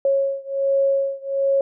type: beating tone pair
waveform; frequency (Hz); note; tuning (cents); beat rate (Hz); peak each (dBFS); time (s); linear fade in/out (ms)
sine; 548 / 549.3; C#5 / C#5; -20 / -16; 1.3; -20 / -21; 0.05-1.61; 2
effects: none